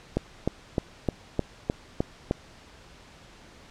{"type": "click train", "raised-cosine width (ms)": 2, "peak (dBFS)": -10, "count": 8, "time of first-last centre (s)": [0.17, 2.311], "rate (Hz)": 3.27, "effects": ["pink hiss -51 dBFS RMS until 3.7 s", "low-pass 6000 Hz 12 dB/octave"]}